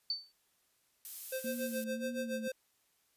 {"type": "tone with exponential decay", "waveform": "sine", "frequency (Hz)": 4539, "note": "C#8", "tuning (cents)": 40, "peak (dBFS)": -29, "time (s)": [0.1, 0.32], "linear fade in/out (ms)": 2, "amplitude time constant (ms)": 47}
{"type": "noise", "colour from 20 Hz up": "violet", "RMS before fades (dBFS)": -42, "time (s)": [1.05, 1.84], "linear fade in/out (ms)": 0}
{"type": "tone with tremolo", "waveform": "square", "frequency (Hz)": 522, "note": "C5", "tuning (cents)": -4, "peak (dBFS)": -35, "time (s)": [1.32, 2.52], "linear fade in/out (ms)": 5, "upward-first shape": "sine", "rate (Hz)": 7.1, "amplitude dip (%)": 85}
{"type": "tone with vibrato", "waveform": "sine", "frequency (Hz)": 230.2, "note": "A#3", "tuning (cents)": -22, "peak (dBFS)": -38, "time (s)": [1.44, 2.48], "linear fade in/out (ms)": 5, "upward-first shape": "sine", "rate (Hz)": 1.8, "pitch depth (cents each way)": 63}
{"effects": ["white hiss -74 dBFS RMS until 3.16 s", "resampled to 32000 Hz"]}